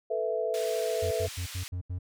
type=chord; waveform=sine; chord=A suspended second; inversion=none; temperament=equal; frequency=440 / 493.9 / 659.3 Hz; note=A4 / B4 / E5; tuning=0 / 0 / 0 cents; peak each=-31 / -32 / -31 dBFS; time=0.1-1.27 s; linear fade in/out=10 ms
type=band-pass noise; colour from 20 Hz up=pink; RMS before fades=-42 dBFS; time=0.54-1.68 s; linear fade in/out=0 ms; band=2200 to 12000 Hz; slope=12 dB/octave
type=tone bursts; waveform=triangle; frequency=90 Hz; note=F#2; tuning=47 cents flat; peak=-29 dBFS; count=6; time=1.02-1.989 s; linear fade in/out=10 ms; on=94 ms; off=81 ms
effects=none